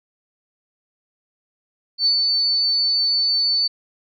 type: tone with ADSR envelope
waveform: sine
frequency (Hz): 4503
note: C#8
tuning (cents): +26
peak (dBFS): -13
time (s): 1.98-3.68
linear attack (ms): 79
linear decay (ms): 92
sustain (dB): -3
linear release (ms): 15
effects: none